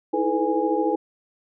sine tone cluster, 316.6 / 330 / 433.7 / 501 / 826 Hz, D#4 / E4 / A4 / B4 / G#5, +30 / +2 / -25 / +25 / -10 cents, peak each -26 dBFS, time 0.13-0.96 s, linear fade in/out 10 ms, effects none

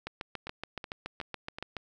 two click trains, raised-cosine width 0.3 ms, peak -20 / -23 dBFS, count 13 / 4, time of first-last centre 0.07-1.767 / 0.47-1.585 s, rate 7.07 / 2.69 Hz, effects none

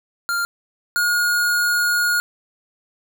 square tone pair in turn, 1396.9 / 1435.3 Hz, F6 / F6, 0 / +47 cents, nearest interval unison, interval 47 cents, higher second, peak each -20 / -17 dBFS, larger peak second, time 0.29-0.45 / 0.96-2.2 s, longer second, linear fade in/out 0 ms, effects 8-bit

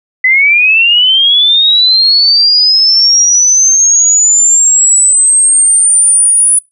sine linear sweep, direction up, 2001 to 9890 Hz, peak -4 dBFS, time 0.24-6.59 s, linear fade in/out 5 ms, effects noise-tail reverb RT60 0.2 s tail -24 dB re dry

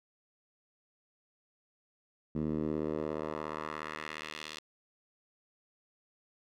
10% pulse tone with band-pass filter sweep, 77 Hz, D#2, 17 cents flat, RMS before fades -37 dBFS, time 2.35-4.59 s, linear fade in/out 5 ms, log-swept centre 210 to 3900 Hz, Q 1.3, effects none

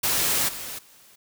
white noise with level steps, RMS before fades -23 / -35 / -53 dBFS, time 0.03-1.16 s, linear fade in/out 10 ms, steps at 0.48 / 0.78 s, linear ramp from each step 10 ms, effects none

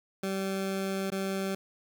20% pulse tone with dropouts, 193.2 Hz, G3, 25 cents flat, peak -25 dBFS, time 0.23-1.55 s, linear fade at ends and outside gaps 5 ms, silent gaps 1.103-1.119 s, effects 10-bit

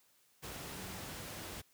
sine tone in noise, 187.5 Hz, F#3, 23 cents sharp, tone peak -49 dBFS, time 0.75-1.01 s, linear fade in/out 20 ms, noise pink, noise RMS -45 dBFS, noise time 0.42-1.62 s, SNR -7 dB, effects white hiss -70 dBFS RMS until 1.73 s + high-pass 60 Hz 12 dB/octave

